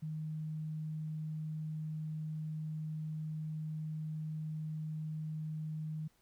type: tone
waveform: sine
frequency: 155.56 Hz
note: D#3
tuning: in tune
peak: -37 dBFS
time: 0.02-6.08 s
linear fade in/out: 10 ms
effects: pink hiss -72 dBFS RMS until 6.21 s